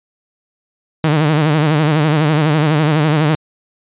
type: tone with vibrato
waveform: sawtooth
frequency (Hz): 152.8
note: D#3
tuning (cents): -31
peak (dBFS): -7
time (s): 1.04-3.35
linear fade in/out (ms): 0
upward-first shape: sine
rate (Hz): 12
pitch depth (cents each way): 91
effects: resampled to 8000 Hz